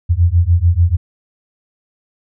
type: beating tone pair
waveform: sine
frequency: 83.2 / 90 Hz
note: E2 / F#2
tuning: +17 / -47 cents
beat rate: 6.8 Hz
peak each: -12 dBFS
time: 0.09-0.97 s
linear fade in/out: 20 ms
effects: none